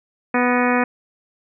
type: harmonic tone with a mistuned harmonic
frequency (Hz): 246.9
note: B3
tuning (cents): 0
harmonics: 1 / 2 / 3 / 4 / 5 / 6 / 7 / 8 / 9 / 10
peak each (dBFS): -19 / -22 / -24 / -25 / -26 / -27 / -27 / -28 / -29 / -29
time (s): 0.34-0.84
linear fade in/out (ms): 5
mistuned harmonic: 8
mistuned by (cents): -67
effects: none